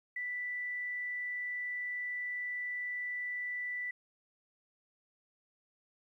sine tone, 1975.5 Hz, B6, in tune, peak -35 dBFS, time 0.16-3.91 s, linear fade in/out 5 ms, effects 12-bit

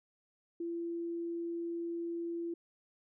sine tone, 338.9 Hz, E4, 48 cents sharp, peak -35 dBFS, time 0.6-2.54 s, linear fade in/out 5 ms, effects none

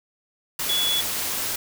sine tone in noise, 3400 Hz, G#7, 40 cents sharp, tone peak -21 dBFS, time 0.69-1.01 s, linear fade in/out 5 ms, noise white, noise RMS -27 dBFS, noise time 0.59-1.56 s, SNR +3 dB, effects none

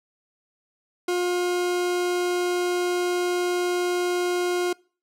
40% pulse tone, 356.1 Hz, F4, 34 cents sharp, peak -21 dBFS, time 1.08-4.73 s, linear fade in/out 5 ms, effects noise-tail reverb RT60 0.4 s tail -25 dB re dry + low-pass 12000 Hz 12 dB/octave

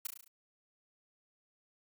blue noise with echo, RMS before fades -36 dBFS, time 0.05-0.07 s, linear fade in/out 5 ms, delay 35 ms, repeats 6, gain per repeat -4 dB, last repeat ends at 0.28 s, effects Opus 48 kbps

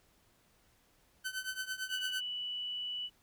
sawtooth tone with tremolo, 1523 Hz, F#6, 50 cents sharp, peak -30 dBFS, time 1.24-2.21 s, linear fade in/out 20 ms, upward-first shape triangle, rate 8.9 Hz, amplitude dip 90%
sine tone, 2960 Hz, F#7, in tune, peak -36 dBFS, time 1.88-3.1 s, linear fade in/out 50 ms
effects pink hiss -69 dBFS RMS until 3.22 s

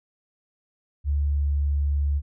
sine tone with pitch glide, 72.1 to 71.68 Hz, D2 to D2, -31 to -41 cents, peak -20 dBFS, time 1.04-2.22 s, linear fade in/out 50 ms, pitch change -10 cents, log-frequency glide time 1.27-1.46 s, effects none

